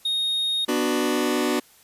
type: tone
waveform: triangle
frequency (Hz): 3720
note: A#7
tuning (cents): -4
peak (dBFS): -20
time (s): 0.05-0.65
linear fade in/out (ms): 5
type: chord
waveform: sawtooth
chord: B minor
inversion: none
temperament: just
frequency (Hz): 246.9 / 296.3 / 370.4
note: B3 / D4 / F#4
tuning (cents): 0 / +15 / +2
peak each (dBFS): -21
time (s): 0.68-1.6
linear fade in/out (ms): 10
effects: white hiss -54 dBFS RMS until 1.83 s + resampled to 32000 Hz